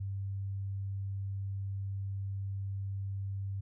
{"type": "tone", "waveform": "sine", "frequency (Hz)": 98, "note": "G2", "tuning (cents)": 0, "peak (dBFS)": -34, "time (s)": [0, 3.61], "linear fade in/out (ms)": 10, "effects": []}